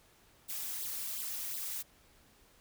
blue noise with flanger, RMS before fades -39 dBFS, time 0.48-1.83 s, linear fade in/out 20 ms, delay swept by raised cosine 0.23 to 3.53 ms, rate 2.8 Hz, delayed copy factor +0.85, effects pink hiss -64 dBFS RMS until 2.6 s

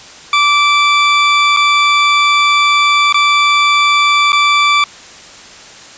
20% pulse tone with dropouts, 1165 Hz, D6, 14 cents flat, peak -3 dBFS, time 0.33-4.84 s, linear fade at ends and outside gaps 2 ms, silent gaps 1.565-1.57 / 3.126-3.143 / 4.321-4.329 s, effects white hiss -35 dBFS RMS until 5.97 s + resampled to 16000 Hz

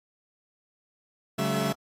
30% pulse tone cluster, 141.5 / 189.3 / 214.3 / 663 Hz, C#3 / F#3 / A3 / E5, +36 / +40 / -45 / +10 cents, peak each -28 dBFS, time 1.38-1.73 s, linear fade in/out 10 ms, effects AAC 48 kbps

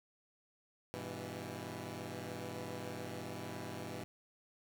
10% pulse chord, E minor, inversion first, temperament equal with one note detuned, 100.23 / 123.47 / 164.81 Hz, G2 / B2 / E3, +39 / 0 / 0 cents, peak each -38 / -38 / -39 dBFS, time 0.94-4.04 s, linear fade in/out 0 ms, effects none

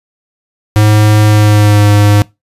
square tone with pitch glide, 106.3 to 103.27 Hz, G#2 to G#2, +41 to -9 cents, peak -5 dBFS, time 0.76-2.22 s, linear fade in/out 0 ms, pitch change -50 cents, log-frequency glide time 1.25-1.89 s, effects noise-tail reverb RT60 0.2 s tail -22 dB re dry + resampled to 32000 Hz

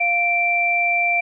sine tone pair together, 698.4 / 2349 Hz, F5 / D7, 0 / 0 cents, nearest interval octave + major sixth, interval 2100 cents, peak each -22 / -17 dBFS, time 0-1.21 s, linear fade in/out 10 ms, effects none

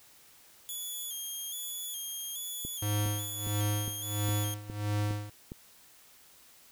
5% pulse tone with vibrato, 3322 Hz, G#7, in tune, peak -29 dBFS, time 0.69-4.54 s, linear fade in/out 0 ms, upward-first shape square, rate 1.2 Hz, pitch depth 50 cents each way
click train, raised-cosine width 3 ms, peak -27 dBFS, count 8, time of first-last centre 2.65-5.519 s, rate 2.44 Hz
square tone with tremolo, 104 Hz, G#2, 3 cents sharp, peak -28 dBFS, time 2.82-5.3 s, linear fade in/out 5 ms, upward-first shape sine, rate 1.5 Hz, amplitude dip 85%
effects white hiss -58 dBFS RMS until 6.71 s

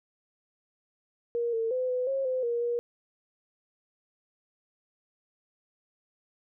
sine tone with pitch steps, 472.1 / 452.6 / 509 / 502 / 540 / 513 / 473 / 476.8 Hz, A#4 / A4 / C5 / B4 / C#5 / C5 / A#4 / A#4, +22 / +49 / -48 / +28 / -45 / -34 / +25 / +39 cents, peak -26 dBFS, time 1.35-2.79 s, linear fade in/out 0 ms, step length 180 ms, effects none

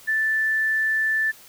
sine tone, 1760 Hz, A6, in tune, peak -19 dBFS, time 0.07-1.32 s, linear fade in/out 20 ms, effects white hiss -48 dBFS RMS until 1.48 s

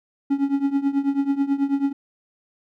triangle tone with tremolo, 278.1 Hz, C#4, 6 cents sharp, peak -13 dBFS, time 0.3-1.93 s, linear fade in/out 10 ms, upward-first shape triangle, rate 9.2 Hz, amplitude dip 90%, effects none

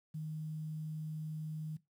sine tone with quantisation, 155.56 Hz, D#3, in tune, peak -38 dBFS, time 0.14-1.77 s, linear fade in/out 10 ms, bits 11, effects noise-tail reverb RT60 0.2 s tail -18 dB re dry

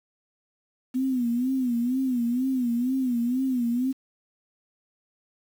sine tone with vibrato, 249.4 Hz, B3, 17 cents sharp, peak -22 dBFS, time 0.94-3.93 s, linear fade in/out 20 ms, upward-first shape sine, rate 2.1 Hz, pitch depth 110 cents each way, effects 8-bit

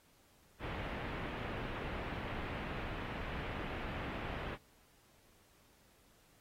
pink low-pass noise, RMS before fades -42 dBFS, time 0.59-4.58 s, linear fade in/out 50 ms, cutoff 2800 Hz, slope 24 dB/octave, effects pink hiss -68 dBFS RMS until 6.4 s + AAC 48 kbps

